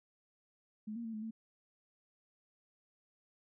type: tone with pitch steps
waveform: sine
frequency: 214.2 / 233.9 / 225 / 215.3 / 223.2 Hz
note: A3 / A#3 / A3 / A3 / A3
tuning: -46 / +6 / +39 / -37 / +25 cents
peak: -39 dBFS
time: 0.87-1.31 s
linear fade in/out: 10 ms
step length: 88 ms
effects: none